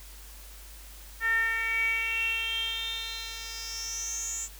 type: tone with band-pass filter sweep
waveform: 10% pulse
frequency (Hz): 453.4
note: A#4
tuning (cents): -48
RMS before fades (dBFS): -31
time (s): 1.2-4.49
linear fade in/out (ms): 50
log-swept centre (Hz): 1700 to 7400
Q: 9.2
effects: added 50 Hz sine -46 dBFS peak until 4.59 s + white hiss -50 dBFS RMS until 4.59 s